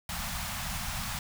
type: band-stop noise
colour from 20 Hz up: pink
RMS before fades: -35 dBFS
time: 0.09-1.19 s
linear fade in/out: 2 ms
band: 220 to 670 Hz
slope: 48 dB/octave
effects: none